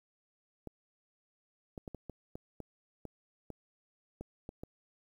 clicks, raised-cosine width 2 ms, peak -29 dBFS, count 12, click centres 0.673 / 1.778 / 1.878 / 1.947 / 2.097 / 2.355 / 2.603 / 3.053 / 3.503 / 4.21 / 4.491 / 4.635 s, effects 10-bit

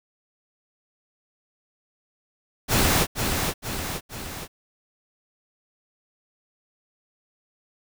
pink noise with echo, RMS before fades -20 dBFS, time 2.68-3.07 s, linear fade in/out 50 ms, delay 470 ms, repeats 3, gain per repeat -5 dB, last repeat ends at 4.48 s, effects none

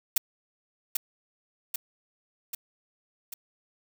blue noise with echo, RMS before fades -22 dBFS, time 0.16-0.18 s, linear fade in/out 5 ms, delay 790 ms, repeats 4, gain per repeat -4 dB, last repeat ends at 3.34 s, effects none

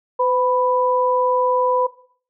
sine tone pair together, 506.3 / 990 Hz, B4 / B5, +43 / +4 cents, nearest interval octave, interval 1161 cents, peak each -18 dBFS, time 0.19-1.87 s, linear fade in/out 10 ms, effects noise-tail reverb RT60 0.5 s tail -17 dB re dry

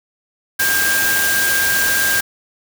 sine tone in noise, 1600 Hz, G6, 35 cents sharp, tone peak -16 dBFS, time 0.59-2.21 s, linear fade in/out 10 ms, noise white, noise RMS -19 dBFS, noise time 0.59-2.21 s, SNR 0 dB, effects none

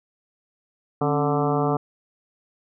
harmonic tone with a mistuned harmonic, 146.7 Hz, D3, 2 cents flat, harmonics 1 / 2 / 3 / 4 / 5 / 6 / 7 / 8 / 9, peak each -25 / -26 / -25 / -31 / -27 / -32 / -34 / -30 / -36 dBFS, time 1.01-1.77 s, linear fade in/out 5 ms, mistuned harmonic 2, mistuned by -99 cents, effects none

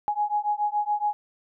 sine beating tone pair, 830.6 / 837.7 Hz, G#5 / G#5, 0 / +15 cents, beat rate 7.1 Hz, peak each -26 dBFS, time 0.08-1.13 s, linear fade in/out 0 ms, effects none

